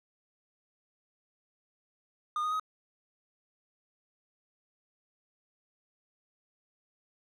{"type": "tone with pitch steps", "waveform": "triangle", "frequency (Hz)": [1220, 1240.6, 1261.6], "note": ["D#6", "D#6", "D#6"], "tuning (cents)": [-34, -5, 24], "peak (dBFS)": -27, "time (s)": [2.36, 2.597], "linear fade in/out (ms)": 2, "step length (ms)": 79, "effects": []}